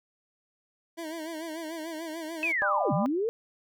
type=tone with vibrato; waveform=25% pulse; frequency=322.1 Hz; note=E4; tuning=40 cents flat; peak=-31 dBFS; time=0.97-2.53 s; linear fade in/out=20 ms; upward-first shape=sine; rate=6.8 Hz; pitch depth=82 cents each way
type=linear two-way sweep; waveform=sine; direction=down then up; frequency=2637 to 128.9 to 475 Hz; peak=-25 dBFS; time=2.43-3.29 s; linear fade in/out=0 ms; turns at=2.93 s
type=harmonic tone; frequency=199.8 Hz; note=G3; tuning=33 cents sharp; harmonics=3 / 4 / 5 / 6; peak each=-30 / -32 / -34 / -36 dBFS; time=2.62-3.06 s; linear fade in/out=0 ms
effects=none